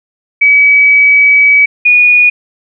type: tone pair in turn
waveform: sine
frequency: 2279 / 2456 Hz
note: C#7 / D#7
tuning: +47 / -23 cents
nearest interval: minor second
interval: 130 cents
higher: second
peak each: -3 dBFS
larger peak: neither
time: 0.41-1.66 / 1.85-2.3 s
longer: first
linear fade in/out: 10 ms
effects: none